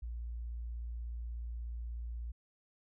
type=tone; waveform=sine; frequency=58.27 Hz; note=A#1; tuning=in tune; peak=-38 dBFS; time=0.02-2.32 s; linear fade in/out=10 ms; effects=none